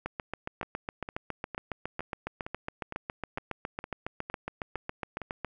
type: two click trains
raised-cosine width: 0.5 ms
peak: -18 / -22 dBFS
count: 40 / 11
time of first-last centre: 0.06-5.447 / 0.63-5.217 s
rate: 7.24 / 2.18 Hz
effects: none